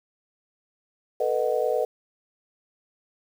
sine chord, B dominant seventh, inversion third, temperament just, 444.5 / 493.9 / 617.4 / 740.8 Hz, A4 / B4 / D#5 / F#5, +18 / 0 / -14 / +2 cents, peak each -27 / -25 / -27 / -31 dBFS, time 1.2-1.85 s, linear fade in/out 5 ms, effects 8-bit

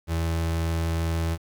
35% pulse tone, 82.41 Hz, E2, in tune, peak -22 dBFS, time 0.07-1.38 s, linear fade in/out 50 ms, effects 9-bit

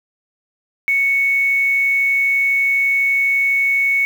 sine tone with quantisation, 2217 Hz, C#7, in tune, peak -13 dBFS, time 0.88-4.05 s, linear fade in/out 0 ms, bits 6, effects none

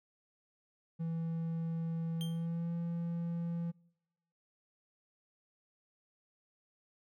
triangle tone with pitch glide, 164.81 to 169.44 Hz, E3 to E3, 0 to +48 cents, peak -32 dBFS, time 0.99-3.72 s, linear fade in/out 20 ms, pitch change +48 cents, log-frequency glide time 2.23-2.73 s
45% pulse tone with exponential decay, 3173 Hz, G7, 20 cents sharp, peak -39 dBFS, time 2.21-2.46 s, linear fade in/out 0 ms, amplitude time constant 54 ms
effects noise-tail reverb RT60 0.9 s tail -26 dB re dry

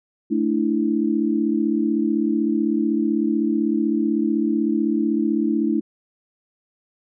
sine chord, A suspended fourth, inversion none, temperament equal, 220 / 293.7 / 329.6 Hz, A3 / D4 / E4, 0 / 0 / 0 cents, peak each -22 dBFS, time 0.3-5.81 s, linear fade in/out 20 ms, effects none

